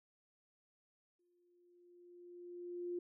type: tone with exponential growth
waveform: sine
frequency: 351.7 Hz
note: F4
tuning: 12 cents sharp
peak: -37 dBFS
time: 1.19-2.99 s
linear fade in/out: 5 ms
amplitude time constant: 390 ms
effects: none